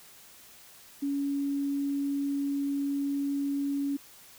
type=tone; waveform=sine; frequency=281 Hz; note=C#4; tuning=24 cents sharp; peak=-27 dBFS; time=1.02-3.97 s; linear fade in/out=10 ms; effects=white hiss -53 dBFS RMS until 4.38 s